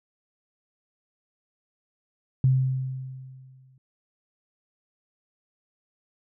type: tone with exponential decay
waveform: sine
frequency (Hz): 130.81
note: C3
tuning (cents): 0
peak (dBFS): -15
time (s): 2.44-3.78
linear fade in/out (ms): 2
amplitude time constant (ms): 290
effects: none